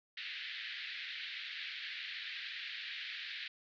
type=band-pass noise; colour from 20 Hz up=pink; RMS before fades=-44 dBFS; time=0.17-3.48 s; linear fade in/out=5 ms; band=1700 to 4200 Hz; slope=48 dB/octave; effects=none